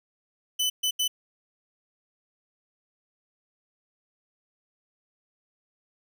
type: tone bursts at uneven times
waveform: sawtooth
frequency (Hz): 3007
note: F#7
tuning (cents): +27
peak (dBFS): -20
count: 3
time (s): 0.59-0.7 / 0.83-0.91 / 0.99-1.08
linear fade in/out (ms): 10
effects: none